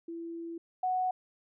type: tone pair in turn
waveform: sine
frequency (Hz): 334.6 / 739.5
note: E4 / F#5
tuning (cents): +26 / -1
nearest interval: octave + major second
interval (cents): 1373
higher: second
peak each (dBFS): -37 / -27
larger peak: second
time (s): 0.08-0.58 / 0.83-1.11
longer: first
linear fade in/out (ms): 5
effects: none